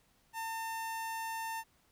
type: tone with notch filter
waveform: sawtooth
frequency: 900 Hz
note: A5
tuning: 39 cents sharp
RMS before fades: -39 dBFS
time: 0.33-1.64 s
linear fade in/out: 50 ms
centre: 4100 Hz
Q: 1.8
effects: pink hiss -70 dBFS RMS until 1.91 s